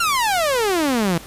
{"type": "exponential sweep", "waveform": "sawtooth", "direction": "down", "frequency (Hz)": [1419, 160.4], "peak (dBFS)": -13, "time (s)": [0, 1.18], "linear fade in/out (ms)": 5, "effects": ["pink hiss -39 dBFS RMS until 1.26 s", "resampled to 32000 Hz"]}